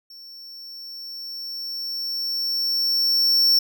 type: tone with level ramp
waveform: square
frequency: 5440 Hz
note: F8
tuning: 46 cents flat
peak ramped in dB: -41 to -14 dBFS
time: 0.1-3.59 s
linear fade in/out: 5 ms
effects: none